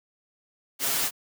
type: noise with comb filter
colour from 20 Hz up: white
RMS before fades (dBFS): -26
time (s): 0.79-1.11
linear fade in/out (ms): 50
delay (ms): 7.4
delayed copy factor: +0.9
effects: high-pass 150 Hz 12 dB/octave